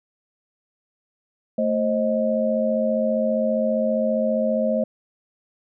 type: tone cluster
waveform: sine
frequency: 223.2 / 530 / 625 Hz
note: A3 / C5 / D#5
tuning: +25 / +22 / +8 cents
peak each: -23 dBFS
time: 1.58-4.84 s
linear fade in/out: 5 ms
effects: none